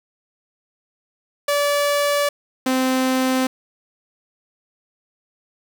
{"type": "tone pair in turn", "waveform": "sawtooth", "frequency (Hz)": [577, 259.3], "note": ["D5", "C4"], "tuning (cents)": [-31, -15], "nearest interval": "octave + major second", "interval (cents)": 1384, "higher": "first", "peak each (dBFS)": -13, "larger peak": "neither", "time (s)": [[1.48, 2.29], [2.66, 3.47]], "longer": "neither", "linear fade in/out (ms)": 5, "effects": ["7-bit"]}